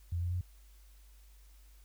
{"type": "tone with pitch steps", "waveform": "sine", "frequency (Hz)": [86, 87.71, 89.45], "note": ["F2", "F2", "F2"], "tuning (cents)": [-26, 8, 42], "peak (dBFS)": -31, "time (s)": [0.12, 0.411], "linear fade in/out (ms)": 5, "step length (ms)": 97, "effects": ["added 50 Hz sine -55 dBFS peak until 1.84 s", "white hiss -67 dBFS RMS until 1.84 s"]}